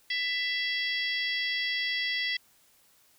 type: harmonic tone with a mistuned harmonic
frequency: 663 Hz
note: E5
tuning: 10 cents sharp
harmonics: 3 / 4 / 5 / 6 / 7 / 8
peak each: -30 / -40 / -33 / -45 / -37 / -41 dBFS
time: 0.1-2.37 s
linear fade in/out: 5 ms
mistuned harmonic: 4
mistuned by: +17 cents
effects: white hiss -63 dBFS RMS until 3.18 s